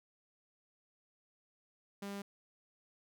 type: tone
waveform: sawtooth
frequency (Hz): 200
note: G3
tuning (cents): +35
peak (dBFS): -37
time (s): 2.02-2.22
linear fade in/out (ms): 5
effects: none